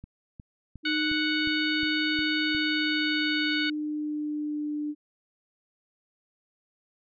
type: click train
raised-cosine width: 5 ms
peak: -30 dBFS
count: 8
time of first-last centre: 0.04-2.549 s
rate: 2.79 Hz
type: tone with pitch glide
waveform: sine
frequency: 307.9 to 297.8 Hz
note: D#4 to D4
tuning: -18 to +24 cents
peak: -28 dBFS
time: 0.83-4.95 s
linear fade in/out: 50 ms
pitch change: -58 cents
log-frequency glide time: 2.44-4.73 s
type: harmonic tone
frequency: 740 Hz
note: F#5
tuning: in tune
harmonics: 2 / 3 / 4 / 5 / 6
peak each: -30 / -32 / -33 / -34 / -35 dBFS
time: 0.85-3.7 s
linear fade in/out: 5 ms
type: noise with exponential growth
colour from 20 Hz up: violet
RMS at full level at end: -34 dBFS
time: 3.36-3.54 s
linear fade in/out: 2 ms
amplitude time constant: 38 ms
effects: resampled to 11025 Hz